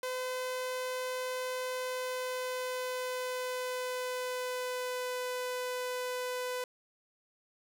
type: tone with pitch glide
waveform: sawtooth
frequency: 509 to 500.8 Hz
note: C5 to B4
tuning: -48 to +24 cents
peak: -30 dBFS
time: 0.03-6.64 s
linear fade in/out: 2 ms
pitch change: -28 cents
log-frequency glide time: 1.7-5.2 s
effects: none